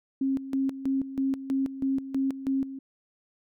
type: tone with tremolo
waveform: sine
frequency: 269.1 Hz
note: C4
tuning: 49 cents sharp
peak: -23 dBFS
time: 0.21-2.79 s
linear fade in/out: 5 ms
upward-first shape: square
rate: 3.1 Hz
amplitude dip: 75%
effects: none